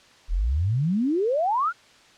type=exponential sweep; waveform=sine; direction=up; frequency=36.71 to 1480 Hz; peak=-20 dBFS; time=0.28-1.73 s; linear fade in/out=50 ms; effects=white hiss -53 dBFS RMS until 2.17 s + low-pass 5000 Hz 12 dB/octave